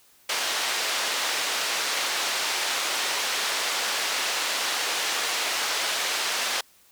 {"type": "band-pass noise", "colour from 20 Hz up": "white", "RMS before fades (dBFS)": -27, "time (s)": [0.29, 6.61], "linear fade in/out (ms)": 5, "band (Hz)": [510, 5000], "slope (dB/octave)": 12, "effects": ["white hiss -58 dBFS RMS until 6.91 s"]}